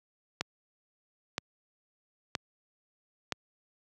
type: click train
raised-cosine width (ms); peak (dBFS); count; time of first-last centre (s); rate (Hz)
0.2; -12; 4; 0.41-3.323; 1.03
effects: high-pass 100 Hz 12 dB/octave